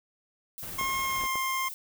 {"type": "noise", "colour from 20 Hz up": "violet", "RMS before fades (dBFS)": -40, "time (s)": [0.58, 1.74], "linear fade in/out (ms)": 0}
{"type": "noise with tremolo", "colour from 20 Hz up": "pink", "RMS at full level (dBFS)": -42, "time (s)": [0.62, 1.27], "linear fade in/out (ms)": 10, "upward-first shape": "triangle", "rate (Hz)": 19, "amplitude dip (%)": 40}
{"type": "tone with pitch glide", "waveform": "25% pulse", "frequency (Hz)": [1072, 1057.9], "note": ["C6", "C6"], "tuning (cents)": [42, 19], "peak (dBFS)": -24, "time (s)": [0.78, 1.69], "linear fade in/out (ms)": 10, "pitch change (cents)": -23, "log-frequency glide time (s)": [1.03, 1.3]}
{"type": "clicks", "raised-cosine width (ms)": 1, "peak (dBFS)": -24, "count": 3, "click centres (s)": [0.812, 1.237, 1.356]}
{"effects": []}